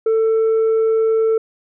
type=tone; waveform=sine; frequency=445.2 Hz; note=A4; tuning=20 cents sharp; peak=-10 dBFS; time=0.06-1.38 s; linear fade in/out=5 ms; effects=tanh soft clip ceiling -12 dBFS